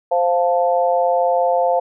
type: chord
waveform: sine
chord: F major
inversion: second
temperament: equal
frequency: 523.3 / 698.5 / 880 Hz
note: C5 / F5 / A5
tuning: 0 / 0 / 0 cents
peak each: -17 / -17 / -22 dBFS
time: 0.11-1.8 s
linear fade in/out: 10 ms
effects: none